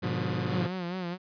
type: chord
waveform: sawtooth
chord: G# diminished seventh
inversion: none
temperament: just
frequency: 103.83 / 124.59 / 149.51 / 179.41 Hz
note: G#2 / B2 / D3 / F3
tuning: 0 / +16 / +31 / +47 cents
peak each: -30 / -29 / -32 / -29 dBFS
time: 0.02-0.68 s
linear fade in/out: 20 ms
type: tone with vibrato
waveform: sawtooth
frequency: 179.4 Hz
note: F3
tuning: 47 cents sharp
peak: -28 dBFS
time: 0.48-1.18 s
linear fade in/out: 50 ms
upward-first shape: sine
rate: 4.6 Hz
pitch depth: 81 cents each way
effects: resampled to 11025 Hz